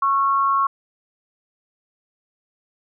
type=tone pair together; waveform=sine; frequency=1100 / 1350.5 Hz; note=C#6 / E6; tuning=-14 / +42 cents; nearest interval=major third; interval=356 cents; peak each=-16 / -25 dBFS; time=0.02-0.67 s; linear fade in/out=5 ms; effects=none